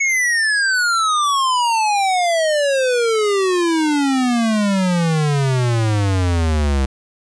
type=exponential sweep; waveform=square; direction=down; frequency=2217 to 65.8 Hz; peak=-15 dBFS; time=0-6.86 s; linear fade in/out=10 ms; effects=resampled to 22050 Hz